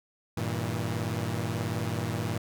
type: chord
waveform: sawtooth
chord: E diminished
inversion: first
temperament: equal with one note detuned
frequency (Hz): 98 / 116.54 / 161.7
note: G2 / Bb2 / E3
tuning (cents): 0 / 0 / -33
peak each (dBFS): -30 / -28 / -31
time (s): 0.37-2.38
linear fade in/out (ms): 5
effects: none